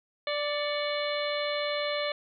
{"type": "harmonic tone with a mistuned harmonic", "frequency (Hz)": 587.3, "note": "D5", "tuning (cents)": 0, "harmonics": [1, 2, 3, 4, 5, 6, 7], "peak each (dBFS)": [-30, -37, -39, -37, -40, -38, -39], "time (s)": [0.27, 2.12], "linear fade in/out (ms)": 2, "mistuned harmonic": 4, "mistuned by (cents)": -80, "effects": []}